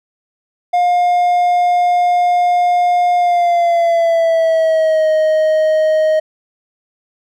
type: tone with pitch glide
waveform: triangle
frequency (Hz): 710 to 625.3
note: F5 to D#5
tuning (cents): +28 to +8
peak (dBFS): -8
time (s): 0.73-6.2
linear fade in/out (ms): 10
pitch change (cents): -220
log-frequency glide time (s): 3.17-5.09
effects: none